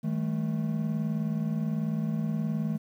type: tone cluster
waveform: triangle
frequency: 159.2 / 198.5 / 217.9 Hz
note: D#3 / G3 / A3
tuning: +40 / +22 / -17 cents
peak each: -28 / -35 / -28 dBFS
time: 0.03-2.78 s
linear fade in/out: 20 ms
effects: 10-bit